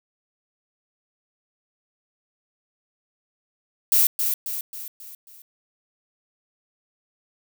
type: noise with echo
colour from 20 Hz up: violet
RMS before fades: -17 dBFS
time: 3.92-4.07 s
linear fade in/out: 2 ms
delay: 270 ms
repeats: 5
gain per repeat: -6 dB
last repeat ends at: 5.42 s
effects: none